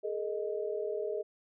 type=chord; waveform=sine; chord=Ab suspended second; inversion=none; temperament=equal with one note detuned; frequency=415.3 / 455.3 / 622.3 Hz; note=Ab4 / Bb4 / Eb5; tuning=0 / -41 / 0 cents; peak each=-35 / -37 / -38 dBFS; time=0.03-1.23 s; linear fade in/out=20 ms; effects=none